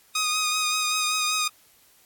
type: tone with vibrato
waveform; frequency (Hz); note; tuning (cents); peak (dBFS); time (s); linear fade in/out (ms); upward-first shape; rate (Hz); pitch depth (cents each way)
10% pulse; 1244.5; D#6; 0; -14; 0.15-1.48; 5; sine; 5.2; 24
effects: white hiss -58 dBFS RMS until 2.05 s + AAC 64 kbps